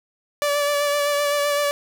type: tone with vibrato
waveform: sawtooth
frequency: 579 Hz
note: D5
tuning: 25 cents flat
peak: -15 dBFS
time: 0.42-1.71 s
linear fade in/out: 0 ms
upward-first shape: sine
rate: 7.8 Hz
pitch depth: 21 cents each way
effects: none